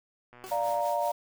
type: click train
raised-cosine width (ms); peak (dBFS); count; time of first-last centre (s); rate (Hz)
0.5; -36; 59; 0.33-0.805; 122
type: tone with exponential decay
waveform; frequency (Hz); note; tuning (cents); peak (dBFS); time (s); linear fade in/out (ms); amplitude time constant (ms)
20% pulse; 377; F#4; +32; -31; 0.44-0.57; 0; 28
type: noise with tremolo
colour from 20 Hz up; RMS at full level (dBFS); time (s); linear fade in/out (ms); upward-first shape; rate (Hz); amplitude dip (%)
white; -45; 0.46-1.12; 5; sine; 5.3; 60
type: chord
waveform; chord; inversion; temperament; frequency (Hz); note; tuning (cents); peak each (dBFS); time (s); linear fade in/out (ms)
sine; Bb major; first; equal; 587.3 / 698.5 / 932.3; D5 / F5 / Bb5; 0 / 0 / 0; -30; 0.51-1.12; 10
effects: none